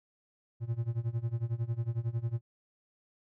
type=tone with tremolo; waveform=triangle; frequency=116.54 Hz; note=A#2; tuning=in tune; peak=-25 dBFS; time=0.6-2.41 s; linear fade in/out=50 ms; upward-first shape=sine; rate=11 Hz; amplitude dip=90%; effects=none